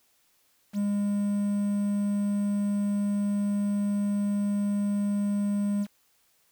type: tone with quantisation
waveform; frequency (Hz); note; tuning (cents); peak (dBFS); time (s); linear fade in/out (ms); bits
triangle; 203.7; G#3; -33; -22; 0.73-5.87; 50; 8
effects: white hiss -67 dBFS RMS until 6.51 s